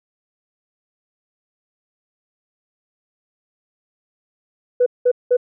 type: tone bursts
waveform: sine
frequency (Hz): 493.9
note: B4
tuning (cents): 0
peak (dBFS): -10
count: 3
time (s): 4.8-5.369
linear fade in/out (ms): 10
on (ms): 63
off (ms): 190
effects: tanh soft clip ceiling -7 dBFS